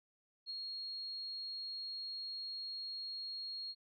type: tone with ADSR envelope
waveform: sine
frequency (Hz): 4280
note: C8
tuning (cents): +38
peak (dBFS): -39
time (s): 0.46-3.75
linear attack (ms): 41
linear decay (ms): 13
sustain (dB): -2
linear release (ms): 47
effects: none